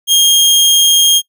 sawtooth tone, 3233 Hz, G#7, 47 cents flat, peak -3 dBFS, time 0.07-1.22 s, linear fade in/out 50 ms, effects noise-tail reverb RT60 0.1 s tail -22 dB re dry

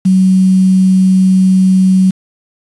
sine tone with quantisation, 187.7 Hz, F#3, 25 cents sharp, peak -5 dBFS, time 0.05-2.11 s, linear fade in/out 10 ms, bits 5, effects resampled to 24000 Hz

